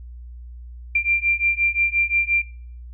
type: beating tone pair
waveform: sine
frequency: 2370 / 2375.7 Hz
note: D7 / D7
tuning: +15 / +19 cents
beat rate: 5.7 Hz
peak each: -20 dBFS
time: 0.95-2.42 s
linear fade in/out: 5 ms
effects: noise-tail reverb RT60 0.5 s tail -22 dB re dry + added 60 Hz sine -35 dBFS peak until 2.93 s